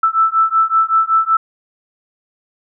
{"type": "beating tone pair", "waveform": "sine", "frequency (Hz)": [1318.5, 1323.8], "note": ["E6", "E6"], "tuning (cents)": [0, 7], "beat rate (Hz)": 5.3, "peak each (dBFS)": -14, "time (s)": [0.03, 1.37], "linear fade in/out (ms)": 5, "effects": []}